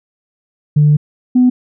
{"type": "tone pair in turn", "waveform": "sine", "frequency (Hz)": [148.8, 250.3], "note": ["D3", "B3"], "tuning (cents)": [23, 23], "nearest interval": "major sixth", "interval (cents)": 900, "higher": "second", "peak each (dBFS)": -5, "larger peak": "neither", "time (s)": [[0.76, 0.97], [1.35, 1.5]], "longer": "first", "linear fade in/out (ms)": 10, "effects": ["tanh soft clip ceiling -2 dBFS"]}